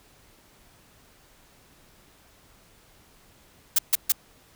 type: noise bursts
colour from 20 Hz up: blue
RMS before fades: -19 dBFS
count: 3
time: 3.76-4.121 s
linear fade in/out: 5 ms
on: 27 ms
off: 140 ms
effects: pink hiss -57 dBFS RMS until 4.55 s